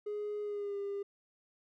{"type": "tone with pitch glide", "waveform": "triangle", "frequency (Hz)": [416.8, 401], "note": ["G#4", "G4"], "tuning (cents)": [6, 39], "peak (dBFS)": -32, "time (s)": [0.06, 1.03], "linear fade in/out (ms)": 10, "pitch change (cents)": -67, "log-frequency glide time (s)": [0.42, 0.77], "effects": ["tanh soft clip ceiling -31 dBFS"]}